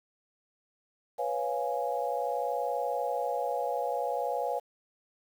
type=chord; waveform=sine; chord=C# dominant seventh; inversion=third; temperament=equal; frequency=493.9 / 554.4 / 698.5 / 830.6 Hz; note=B4 / C#5 / E#5 / G#5; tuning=0 / 0 / 0 / 0 cents; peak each=-34 dBFS; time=1.18-4.6 s; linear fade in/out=20 ms; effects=9-bit